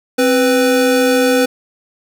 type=tone pair together; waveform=square; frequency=263.6 / 497.2 Hz; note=C4 / B4; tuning=+13 / +12 cents; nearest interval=major seventh; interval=1099 cents; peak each=-15 / -13 dBFS; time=0.18-1.46 s; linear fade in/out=10 ms; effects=none